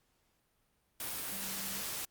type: tone in noise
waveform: sine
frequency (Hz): 195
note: G3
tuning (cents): -9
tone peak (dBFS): -49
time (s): 1.32-1.81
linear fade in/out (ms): 2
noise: white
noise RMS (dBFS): -39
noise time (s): 1-2.05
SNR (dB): -13
effects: pink hiss -75 dBFS RMS until 2.1 s + Opus 48 kbps